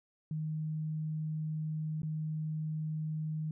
sine tone with dropouts, 155.6 Hz, D#3, in tune, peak -33 dBFS, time 0.31-3.51 s, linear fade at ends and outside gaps 2 ms, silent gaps 2.019-2.031 s, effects none

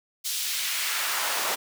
pink noise with high-pass filter sweep, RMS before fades -28 dBFS, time 0.24-1.56 s, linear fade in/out 20 ms, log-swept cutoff 4500 to 590 Hz, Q 1, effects none

